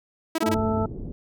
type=tone bursts; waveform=sawtooth; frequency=323.6 Hz; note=E4; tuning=32 cents flat; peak=-18 dBFS; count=4; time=0.35-0.545 s; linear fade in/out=5 ms; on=33 ms; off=21 ms
type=harmonic tone; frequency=220 Hz; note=A3; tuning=in tune; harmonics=1 / 2 / 3 / 4 / 6; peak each=-25 / -28 / -30 / -31 / -33 dBFS; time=0.42-0.86 s; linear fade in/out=5 ms
type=tone; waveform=triangle; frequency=98 Hz; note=G2; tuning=in tune; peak=-27 dBFS; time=0.45-0.88 s; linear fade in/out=50 ms
type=low-pass noise; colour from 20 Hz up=pink; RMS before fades=-34 dBFS; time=0.54-1.12 s; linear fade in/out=0 ms; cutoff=420 Hz; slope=24 dB/octave
effects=none